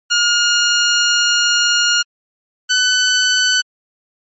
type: tone pair in turn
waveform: 15% pulse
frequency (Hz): 1423 / 1502.2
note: F6 / F#6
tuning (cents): +32 / +26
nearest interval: minor second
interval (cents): 94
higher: second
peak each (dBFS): -5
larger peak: neither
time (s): 0.1-2.03 / 2.69-3.62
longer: first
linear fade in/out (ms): 20
effects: MP3 32 kbps